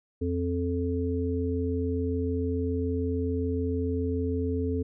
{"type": "harmonic tone", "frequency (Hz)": 87.31, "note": "F2", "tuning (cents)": 0, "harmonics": [1, 3, 5], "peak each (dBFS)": [-29, -30, -31], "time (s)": [0.21, 4.83], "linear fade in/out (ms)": 10, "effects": []}